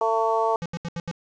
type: harmonic tone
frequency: 224.3 Hz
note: A3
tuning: 34 cents sharp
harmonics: 2 / 3 / 4 / 5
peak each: -25 / -25 / -24 / -27 dBFS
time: 0.01-0.56 s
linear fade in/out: 2 ms
type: tone bursts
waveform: square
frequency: 170 Hz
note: F3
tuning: 46 cents flat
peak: -28 dBFS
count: 5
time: 0.62-1.113 s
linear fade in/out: 0 ms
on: 37 ms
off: 77 ms
effects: resampled to 16000 Hz + 8-bit